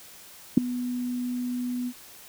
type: tone with ADSR envelope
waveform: sine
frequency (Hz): 246.9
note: B3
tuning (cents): 0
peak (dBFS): -7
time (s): 0.57-1.93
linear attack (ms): 7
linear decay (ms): 5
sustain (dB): -20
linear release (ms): 56
effects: white hiss -48 dBFS RMS until 2.28 s